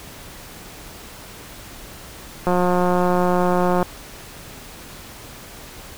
click train, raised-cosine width 1 ms, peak -6 dBFS, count 244, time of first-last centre 2.47-3.828 s, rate 179 Hz, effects pink hiss -39 dBFS RMS until 5.97 s

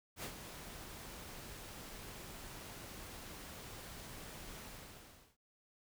pink noise with ADSR envelope, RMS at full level -42 dBFS, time 0.16-5.37 s, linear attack 74 ms, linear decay 77 ms, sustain -8 dB, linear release 740 ms, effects none

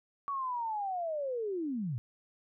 sine linear sweep, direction down, 1137 to 107.6 Hz, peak -32 dBFS, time 0.28-1.98 s, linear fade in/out 0 ms, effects none

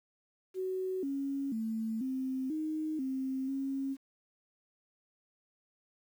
sine tone with pitch steps, 374.2 / 276.1 / 222.7 / 261.7 / 311.3 / 264.2 / 271.2 Hz, F#4 / C#4 / A3 / C4 / D#4 / C4 / C#4, +20 / -7 / +21 / 0 / +1 / +17 / -38 cents, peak -32 dBFS, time 0.54-3.97 s, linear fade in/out 50 ms, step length 490 ms, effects 10-bit

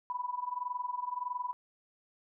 sine tone with amplitude modulation, 987.8 Hz, B5, in tune, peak -30 dBFS, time 0.1-1.53 s, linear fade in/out 0 ms, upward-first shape sine, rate 21.6 Hz, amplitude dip 85%, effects none

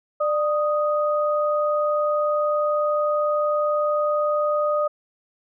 sine tone pair together, 595.5 / 1244.5 Hz, D5 / D#6, +24 / 0 cents, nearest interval octave + minor second, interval 1276 cents, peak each -20 / -24 dBFS, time 0.2-4.88 s, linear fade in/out 10 ms, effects none

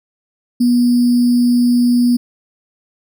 sine tone with sample-and-hold, 242.8 Hz, B3, 29 cents flat, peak -9 dBFS, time 0.6-2.17 s, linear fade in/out 10 ms, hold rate 4900 Hz, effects none

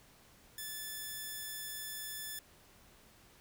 5% pulse tone, 1741 Hz, A6, 19 cents flat, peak -30 dBFS, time 0.58-2.39 s, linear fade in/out 2 ms, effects pink hiss -62 dBFS RMS until 3.4 s

